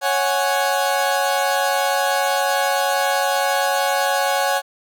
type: chord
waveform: 30% pulse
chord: C# suspended fourth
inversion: none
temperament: equal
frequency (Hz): 554.4 / 740 / 830.6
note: C#5 / F#5 / G#5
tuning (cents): 0 / 0 / 0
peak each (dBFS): -19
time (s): 0.01-4.62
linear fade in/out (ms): 50
effects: none